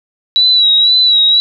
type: tone with vibrato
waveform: sine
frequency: 3907 Hz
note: B7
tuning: 19 cents flat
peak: -6 dBFS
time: 0.36-1.4 s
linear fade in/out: 0 ms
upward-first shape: sine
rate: 2 Hz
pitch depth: 50 cents each way
effects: none